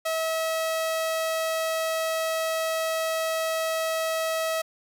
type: tone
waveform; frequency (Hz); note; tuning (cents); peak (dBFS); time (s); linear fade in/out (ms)
sawtooth; 645; E5; -38; -21; 0.05-4.62; 10
effects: none